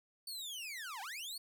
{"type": "linear two-way sweep", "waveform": "sawtooth", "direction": "down then up", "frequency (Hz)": [4547, 740, 4547], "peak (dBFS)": -39, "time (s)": [0.27, 1.38], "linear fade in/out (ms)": 5, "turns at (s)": 1.01, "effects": []}